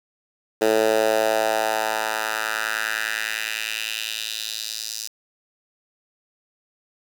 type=tone with high-pass filter sweep; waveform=10% pulse; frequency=109.8 Hz; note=A2; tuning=3 cents flat; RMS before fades=-24 dBFS; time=0.61-5.08 s; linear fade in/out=10 ms; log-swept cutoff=420 to 5400 Hz; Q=2.3; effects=7-bit